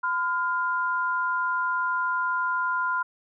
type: tone pair together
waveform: sine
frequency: 1014 / 1405.9 Hz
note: B5 / F6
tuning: +45 / +11 cents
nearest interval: tritone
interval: 566 cents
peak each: -26 dBFS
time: 0.03-3.03 s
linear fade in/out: 10 ms
effects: none